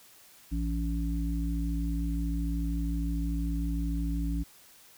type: harmonic tone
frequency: 56.6 Hz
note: A1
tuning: 50 cents sharp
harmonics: 1 / 3 / 5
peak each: -29 / -35 / -35 dBFS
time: 0.51-4.44 s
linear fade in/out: 20 ms
effects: white hiss -56 dBFS RMS until 4.97 s